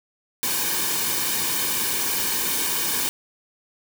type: noise with comb filter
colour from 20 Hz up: white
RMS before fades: -24 dBFS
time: 0.43-3.09 s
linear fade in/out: 0 ms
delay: 1.5 ms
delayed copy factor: -0.65
effects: none